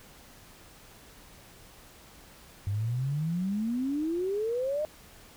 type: exponential sweep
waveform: sine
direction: up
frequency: 97 to 622.3 Hz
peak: -27 dBFS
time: 2.67-4.85 s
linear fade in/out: 0 ms
effects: pink hiss -53 dBFS RMS until 5.36 s